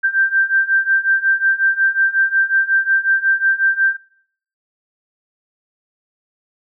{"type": "beating tone pair", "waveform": "sine", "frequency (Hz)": [1568, 1573.5], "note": ["G6", "G6"], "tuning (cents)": [0, 6], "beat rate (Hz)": 5.5, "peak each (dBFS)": [-17, -15], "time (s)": [0.03, 3.97], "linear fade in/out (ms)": 20, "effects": ["noise-tail reverb RT60 0.7 s tail -25 dB re dry"]}